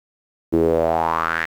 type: tone with band-pass filter sweep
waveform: sawtooth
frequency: 82 Hz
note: E2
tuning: 9 cents flat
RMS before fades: -19 dBFS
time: 0.52-1.46 s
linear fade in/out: 20 ms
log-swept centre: 330 to 1900 Hz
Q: 5
effects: 8-bit